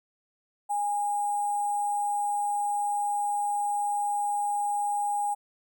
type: tone with sample-and-hold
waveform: sine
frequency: 821 Hz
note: G#5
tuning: 20 cents flat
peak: -25 dBFS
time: 0.69-5.35 s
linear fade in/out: 20 ms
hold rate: 8820 Hz
effects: none